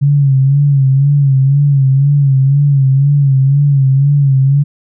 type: tone with vibrato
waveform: sine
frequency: 138.59 Hz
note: C#3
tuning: in tune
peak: -6 dBFS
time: 0.01-4.64 s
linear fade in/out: 20 ms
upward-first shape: sine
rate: 2 Hz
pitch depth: 70 cents each way
effects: none